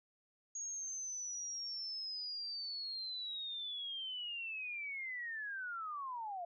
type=linear sweep; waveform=sine; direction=down; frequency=6645 to 673 Hz; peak=-40 dBFS; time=0.55-6.45 s; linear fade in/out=5 ms; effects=none